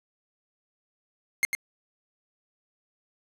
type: tone with echo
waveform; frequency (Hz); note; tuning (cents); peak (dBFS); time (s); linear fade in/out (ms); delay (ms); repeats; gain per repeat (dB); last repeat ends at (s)
45% pulse; 2125; C7; +26; -20; 1.43-1.45; 0; 100; 1; -6; 1.55
effects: resampled to 32000 Hz + 8-bit